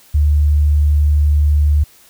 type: tone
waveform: sine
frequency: 74 Hz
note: D2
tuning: 14 cents sharp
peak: -9 dBFS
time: 0.14-1.84 s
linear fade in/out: 10 ms
effects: white hiss -47 dBFS RMS until 2.09 s